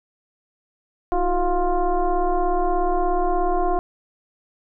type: tone with frequency modulation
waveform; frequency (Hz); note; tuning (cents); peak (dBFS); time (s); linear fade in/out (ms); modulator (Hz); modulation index
sine; 363.4; F#4; -31; -17; 1.12-3.79; 0; 345; 1.6
effects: none